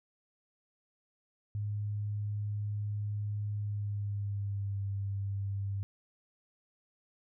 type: tone with pitch glide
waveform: sine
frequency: 103.83 to 99.14 Hz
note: G#2 to G2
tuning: 0 to +20 cents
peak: -32 dBFS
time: 1.55-5.83 s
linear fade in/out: 0 ms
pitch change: -80 cents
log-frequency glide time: 3.56-4.82 s
effects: none